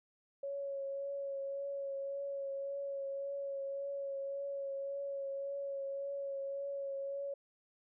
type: tone with vibrato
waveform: sine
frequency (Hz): 554.4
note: C#5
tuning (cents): 0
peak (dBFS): -37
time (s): 0.43-7.34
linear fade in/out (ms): 5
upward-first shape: triangle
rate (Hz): 1.8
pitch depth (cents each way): 21
effects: none